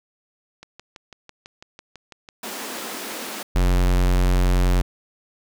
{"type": "click train", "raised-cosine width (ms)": 0.2, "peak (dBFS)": -23, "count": 17, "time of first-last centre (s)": [0.63, 3.283], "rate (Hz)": 6.03}
{"type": "high-pass noise", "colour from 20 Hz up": "pink", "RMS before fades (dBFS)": -32, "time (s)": [2.43, 3.43], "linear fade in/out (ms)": 5, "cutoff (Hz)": 210, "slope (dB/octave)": 48}
{"type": "tone", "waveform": "square", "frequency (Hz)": 45.17, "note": "F#1", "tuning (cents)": -41, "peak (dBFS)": -16, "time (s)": [3.55, 4.82], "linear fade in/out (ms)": 10}
{"effects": []}